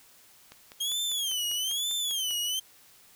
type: click train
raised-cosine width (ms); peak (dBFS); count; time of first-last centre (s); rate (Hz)
0.2; -28; 10; 0.52-2.309; 5.03
type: tone with vibrato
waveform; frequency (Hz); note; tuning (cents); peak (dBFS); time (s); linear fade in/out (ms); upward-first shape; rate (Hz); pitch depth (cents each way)
sawtooth; 3207; G7; +39; -25; 0.8-2.6; 10; sine; 1.1; 180
effects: white hiss -57 dBFS RMS until 3.15 s